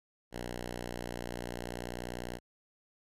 5% pulse tone, 60.2 Hz, B1, 44 cents flat, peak -27 dBFS, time 0.31-2.4 s, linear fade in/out 50 ms, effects resampled to 32000 Hz

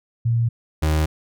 sine / 35% pulse tone pair in turn, 116.54 / 77.78 Hz, A#2 / D#2, 0 / 0 cents, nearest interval perfect fifth, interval 700 cents, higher first, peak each -16 / -15 dBFS, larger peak second, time 0.25-0.49 / 0.82-1.06 s, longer neither, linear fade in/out 10 ms, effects none

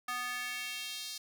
square tone with high-pass filter sweep, 246.9 Hz, B3, in tune, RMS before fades -39 dBFS, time 0.08-1.18 s, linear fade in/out 5 ms, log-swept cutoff 1200 to 4500 Hz, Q 2, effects none

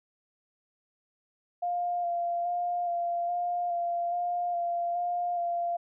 sine tone with vibrato, 698 Hz, F5, 1 cent flat, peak -27 dBFS, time 1.62-5.77 s, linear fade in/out 10 ms, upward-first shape square, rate 1.2 Hz, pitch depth 16 cents each way, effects none

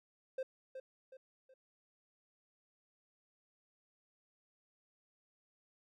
triangle tone with echo, 523.3 Hz, C5, in tune, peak -34 dBFS, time 0.38-0.43 s, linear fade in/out 5 ms, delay 370 ms, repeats 3, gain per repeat -8 dB, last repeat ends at 1.54 s, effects none

